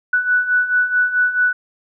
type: beating tone pair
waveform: sine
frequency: 1480 / 1484.6 Hz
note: F#6 / F#6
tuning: 0 / +5 cents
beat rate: 4.6 Hz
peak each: -20 / -15 dBFS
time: 0.13-1.53 s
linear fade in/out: 5 ms
effects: none